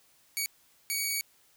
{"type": "tone bursts at uneven times", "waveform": "10% pulse", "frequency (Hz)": 2254, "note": "C#7", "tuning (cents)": 28, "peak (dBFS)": -20, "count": 2, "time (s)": [[0.37, 0.46], [0.9, 1.21]], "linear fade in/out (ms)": 0, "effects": ["white hiss -64 dBFS RMS until 1.56 s"]}